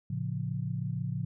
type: chord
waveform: sine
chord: A augmented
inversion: none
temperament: equal with one note detuned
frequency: 112.31 / 138.59 / 174.61 Hz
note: A2 / C#3 / E#3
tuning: +36 / 0 / 0 cents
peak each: -35 / -34 / -36 dBFS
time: 0.1-1.25 s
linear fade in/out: 5 ms
effects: none